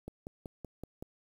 click train, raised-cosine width 2 ms, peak -28 dBFS, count 6, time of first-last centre 0.08-1.025 s, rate 5.29 Hz, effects 9-bit

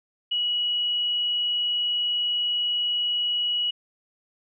sine tone, 2920 Hz, F#7, 24 cents flat, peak -22 dBFS, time 0.31-3.71 s, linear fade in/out 10 ms, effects none

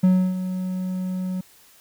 triangle tone with ADSR envelope, 184.8 Hz, F#3, 2 cents flat, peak -10 dBFS, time 0.03-1.41 s, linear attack 10 ms, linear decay 300 ms, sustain -12 dB, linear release 6 ms, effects white hiss -53 dBFS RMS until 1.8 s

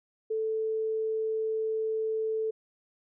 sine tone, 440 Hz, A4, in tune, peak -27 dBFS, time 0.3-2.51 s, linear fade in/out 10 ms, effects none

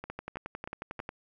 two click trains, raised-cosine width 0.5 ms, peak -24 / -22 dBFS, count 4 / 12, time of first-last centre 0.04-0.992 / 0.1-1.091 s, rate 3.15 / 11.1 Hz, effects none

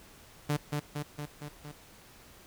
sawtooth tone with echo, 147.4 Hz, D3, 7 cents sharp, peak -23 dBFS, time 0.49-0.57 s, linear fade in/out 10 ms, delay 230 ms, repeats 5, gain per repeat -3 dB, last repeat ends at 1.72 s, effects pink hiss -55 dBFS RMS until 2.46 s

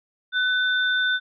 sine tone pair together, 1501 / 3570 Hz, F#6 / A7, +24 / +24 cents, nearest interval octave + minor third, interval 1500 cents, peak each -20 / -26 dBFS, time 0.32-1.2 s, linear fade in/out 50 ms, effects none

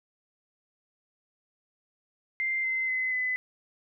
sine tone with pitch steps, 2091 / 2065 / 2039 / 2013 Hz, C7 / C7 / C7 / B6, -2 / -23 / -45 / +33 cents, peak -26 dBFS, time 2.4-3.36 s, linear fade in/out 0 ms, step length 240 ms, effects none

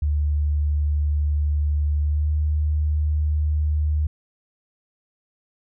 sine tone with pitch glide, 74 to 75.64 Hz, D2 to D#2, +14 to -48 cents, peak -18 dBFS, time 0.02-4.07 s, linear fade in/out 5 ms, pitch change +38 cents, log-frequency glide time 2.03-2.29 s, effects none

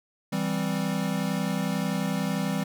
square chord, C major, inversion first, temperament equal with one note detuned, 164.81 / 196 / 258 Hz, E3 / G3 / C4, 0 / 0 / -24 cents, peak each -31 / -29 / -33 dBFS, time 0.32-2.64 s, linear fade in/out 10 ms, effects none

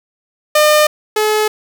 sawtooth tone pair in turn, 605 / 427.8 Hz, D#5 / A4, -49 / -49 cents, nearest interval tritone, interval 600 cents, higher first, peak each -4 / -8 dBFS, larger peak first, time 0.55-0.87 / 1.16-1.48 s, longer neither, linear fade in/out 5 ms, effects none

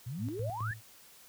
sine exponential sweep, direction up, 111 to 1864.7 Hz, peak -36 dBFS, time 0.06-0.74 s, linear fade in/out 10 ms
sine tone with tremolo, 110 Hz, A2, in tune, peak -33 dBFS, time 0.18-0.82 s, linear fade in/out 50 ms, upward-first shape square, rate 4.7 Hz, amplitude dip 75%
effects white hiss -57 dBFS RMS until 1.28 s

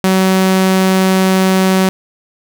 sawtooth tone, 188.7 Hz, F#3, 34 cents sharp, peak -5 dBFS, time 0.04-1.89 s, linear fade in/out 0 ms, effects none

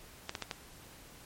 clicks, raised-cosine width 0.2 ms, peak -18 dBFS, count 4, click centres 0.294 / 0.352 / 0.423 / 0.512 s, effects pink hiss -54 dBFS RMS until 1.25 s + MP3 64 kbps

